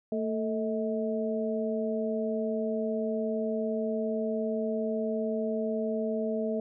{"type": "tone cluster", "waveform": "sine", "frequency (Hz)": [223.9, 441.4, 640], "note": ["A3", "A4", "D#5"], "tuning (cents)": [30, 5, 49], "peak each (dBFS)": [-31, -32, -33], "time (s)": [0.12, 6.6], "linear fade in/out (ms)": 2, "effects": []}